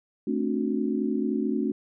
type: chord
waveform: sine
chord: D dominant seventh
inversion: second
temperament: just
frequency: 220.2 / 264.3 / 293.7 / 367.1 Hz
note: A3 / C4 / D4 / F#4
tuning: +2 / +18 / 0 / -14 cents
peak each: -28 / -29 / -30 / -31 dBFS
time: 0.27-1.72 s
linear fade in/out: 5 ms
effects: none